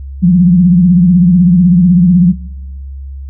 sine tone with vibrato, 177.6 Hz, F3, 29 cents sharp, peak -3 dBFS, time 0.22-2.33 s, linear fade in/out 20 ms, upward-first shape sine, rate 16 Hz, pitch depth 92 cents each way, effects noise-tail reverb RT60 1.0 s tail -19 dB re dry + added 68 Hz sine -22 dBFS peak until 3.29 s

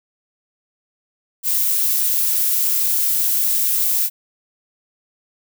violet noise, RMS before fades -18 dBFS, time 1.43-4.1 s, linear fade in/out 50 ms, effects none

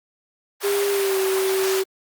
pink high-pass noise, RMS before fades -27 dBFS, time 0.6-1.84 s, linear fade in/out 50 ms, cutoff 710 Hz, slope 24 dB/octave
sine tone with pitch glide, 402 to 382.7 Hz, G4 to G4, +44 to -42 cents, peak -19 dBFS, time 0.63-1.84 s, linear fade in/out 20 ms, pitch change -86 cents, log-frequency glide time 0.9-1.18 s
effects Opus 24 kbps

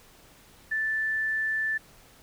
sine tone, 1760 Hz, A6, in tune, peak -25 dBFS, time 0.71-1.78 s, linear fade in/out 10 ms, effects pink hiss -55 dBFS RMS until 2.22 s

